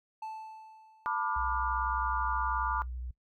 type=tone with exponential decay; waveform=triangle; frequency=877 Hz; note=A5; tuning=6 cents flat; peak=-34 dBFS; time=0.22-1.56 s; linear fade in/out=5 ms; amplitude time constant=290 ms
type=chord; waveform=sine; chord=B half-diminished seventh; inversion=third; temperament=just; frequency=889 / 987.8 / 1185.3 / 1422.4 Hz; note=A5 / B5 / D6 / F6; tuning=+18 / 0 / +16 / +31 cents; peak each=-35 / -35 / -33 / -36 dBFS; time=1.06-2.82 s; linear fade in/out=0 ms
type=tone with vibrato; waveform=sine; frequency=61.74 Hz; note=B1; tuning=in tune; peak=-36 dBFS; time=1.36-3.11 s; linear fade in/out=5 ms; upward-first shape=sine; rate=12 Hz; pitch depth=33 cents each way
effects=noise-tail reverb RT60 0.1 s tail -19 dB re dry